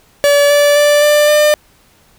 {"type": "tone with pitch steps", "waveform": "45% pulse", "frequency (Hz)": [574, 580.3, 586.7, 593.2, 599.8], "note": ["D5", "D5", "D5", "D5", "D5"], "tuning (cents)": [-40, -21, -2, 17, 36], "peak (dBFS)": -7, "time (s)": [0.24, 1.54], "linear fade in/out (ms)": 0, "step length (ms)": 260, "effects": ["pink hiss -50 dBFS RMS until 2.18 s"]}